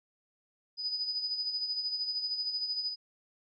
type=tone with tremolo; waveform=sine; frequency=4978 Hz; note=D#8; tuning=in tune; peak=-29 dBFS; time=0.77-2.96 s; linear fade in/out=50 ms; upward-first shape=sine; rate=13 Hz; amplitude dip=55%; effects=none